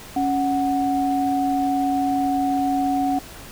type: tone pair together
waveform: sine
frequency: 277.2 / 740 Hz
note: C#4 / F#5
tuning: 0 / 0 cents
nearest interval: octave + perfect fourth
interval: 1700 cents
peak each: -21 dBFS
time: 0.16-3.19 s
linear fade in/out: 5 ms
effects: pink hiss -40 dBFS RMS until 3.51 s